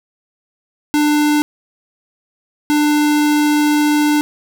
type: tone bursts at uneven times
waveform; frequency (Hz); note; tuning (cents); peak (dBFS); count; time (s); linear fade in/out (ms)
square; 297.6; D4; +23; -12; 2; 0.94-1.42 / 2.7-4.21; 0
effects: none